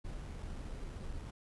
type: noise with sample-and-hold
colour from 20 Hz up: brown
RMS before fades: -43 dBFS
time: 0.04-1.31 s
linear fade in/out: 10 ms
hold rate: 4410 Hz
effects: resampled to 24000 Hz